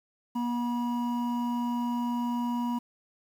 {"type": "tone pair together", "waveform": "triangle", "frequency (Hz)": [240.2, 966.4], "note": ["B3", "B5"], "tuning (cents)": [-48, -38], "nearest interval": "2 octaves", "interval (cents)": 2410, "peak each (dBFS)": [-26, -32], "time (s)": [0.35, 2.79], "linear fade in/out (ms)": 10, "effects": ["9-bit"]}